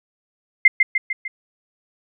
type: tone with echo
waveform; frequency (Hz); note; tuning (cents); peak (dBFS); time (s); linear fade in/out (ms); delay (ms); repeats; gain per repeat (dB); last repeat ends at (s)
sine; 2093; C7; 0; -5; 0.65-0.68; 5; 150; 4; -5; 1.28
effects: none